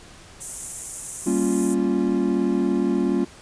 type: high-pass noise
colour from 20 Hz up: white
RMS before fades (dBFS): -29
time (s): 0.4-1.75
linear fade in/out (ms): 20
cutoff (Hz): 6600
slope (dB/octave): 48
type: chord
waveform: triangle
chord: G half-diminished seventh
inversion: none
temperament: equal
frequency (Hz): 196 / 233.1 / 277.2 / 349.2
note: G3 / Bb3 / Db4 / F4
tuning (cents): 0 / 0 / 0 / 0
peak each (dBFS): -23 / -23 / -22 / -22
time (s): 1.26-3.25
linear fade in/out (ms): 10
effects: pink hiss -46 dBFS RMS until 3.41 s + resampled to 22050 Hz